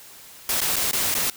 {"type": "noise with dropouts", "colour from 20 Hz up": "white", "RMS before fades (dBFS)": -23, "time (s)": [0.49, 1.3], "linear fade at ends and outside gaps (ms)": 2, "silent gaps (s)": [[0.605, 0.615], [0.759, 0.764], [0.913, 0.931], [1.142, 1.15]], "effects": ["white hiss -45 dBFS RMS until 1.36 s"]}